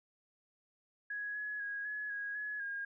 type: tone with pitch steps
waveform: sine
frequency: 1668 / 1689 / 1649 / 1694 / 1650 / 1692 / 1624 Hz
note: G#6 / G#6 / G#6 / G#6 / G#6 / G#6 / G#6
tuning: +7 / +29 / -13 / +34 / -12 / +32 / -39 cents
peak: -37 dBFS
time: 1.1-2.85 s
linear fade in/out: 5 ms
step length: 250 ms
effects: none